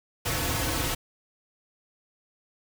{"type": "noise with comb filter", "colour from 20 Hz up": "pink", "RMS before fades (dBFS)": -28, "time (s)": [0.25, 0.95], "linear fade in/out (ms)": 10, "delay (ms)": 5, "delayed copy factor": -1, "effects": []}